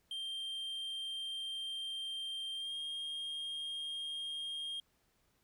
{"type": "tone with pitch glide", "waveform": "triangle", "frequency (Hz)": [3167, 3226], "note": ["G7", "G7"], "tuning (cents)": [17, 49], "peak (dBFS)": -37, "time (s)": [0.11, 4.8], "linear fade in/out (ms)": 2, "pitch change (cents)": 32, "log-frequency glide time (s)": [2.55, 2.74], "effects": ["pink hiss -75 dBFS RMS until 5.43 s"]}